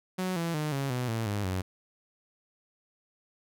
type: tone with pitch steps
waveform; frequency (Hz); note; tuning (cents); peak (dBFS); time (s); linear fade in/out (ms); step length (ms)
sawtooth; 185 / 167.7 / 152.01 / 137.8 / 124.91 / 113.22 / 102.64 / 93.04; F#3 / E3 / D#3 / C#3 / B2 / A2 / G#2 / F#2; 0 / +30 / -40 / -10 / +20 / +50 / -20 / +10; -25; 0.18-1.62; 10; 180
effects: none